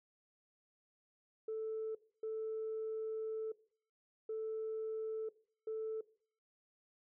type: tone bursts at uneven times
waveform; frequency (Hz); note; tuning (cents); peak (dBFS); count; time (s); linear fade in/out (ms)
sine; 440; A4; 0; -36; 4; 1.48-1.95 / 2.23-3.52 / 4.29-5.29 / 5.67-6.01; 5
effects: noise-tail reverb RT60 0.5 s tail -20 dB re dry + tanh soft clip ceiling -34 dBFS